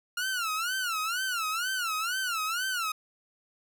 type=tone with vibrato; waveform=sawtooth; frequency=1396.9 Hz; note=F6; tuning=in tune; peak=-25 dBFS; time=0.17-2.92 s; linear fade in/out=5 ms; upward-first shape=sine; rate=2.1 Hz; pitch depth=180 cents each way; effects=none